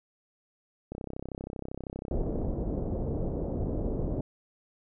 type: click train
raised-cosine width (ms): 2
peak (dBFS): -23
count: 51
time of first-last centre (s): 0.92-2.449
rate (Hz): 32.7
type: low-pass noise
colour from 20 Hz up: pink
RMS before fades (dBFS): -31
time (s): 2.11-4.21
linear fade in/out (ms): 5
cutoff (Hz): 570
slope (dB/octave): 24
effects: none